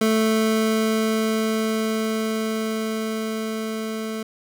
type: tone with level ramp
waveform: 25% pulse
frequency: 220.1 Hz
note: A3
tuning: 1 cent sharp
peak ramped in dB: -13 to -23 dBFS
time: 0.01-4.23 s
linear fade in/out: 5 ms
effects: none